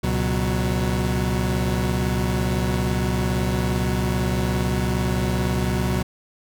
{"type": "tone cluster", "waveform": "30% pulse", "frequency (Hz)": [69.7, 121.7, 185.5], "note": ["C#2", "B2", "F#3"], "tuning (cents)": [10, -25, 5], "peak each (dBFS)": -22, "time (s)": [0.03, 6.03], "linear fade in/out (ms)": 10, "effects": []}